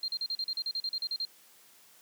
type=tone bursts; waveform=sine; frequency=4186 Hz; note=C8; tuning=in tune; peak=-30 dBFS; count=14; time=0.03-1.251 s; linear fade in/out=2 ms; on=51 ms; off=39 ms; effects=white hiss -59 dBFS RMS until 2.01 s + high-pass 150 Hz 12 dB/octave